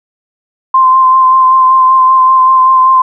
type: tone with vibrato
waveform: sine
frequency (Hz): 1042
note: C6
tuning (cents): -7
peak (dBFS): -3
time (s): 0.74-3.02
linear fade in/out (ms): 5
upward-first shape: sine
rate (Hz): 5.2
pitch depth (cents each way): 18
effects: none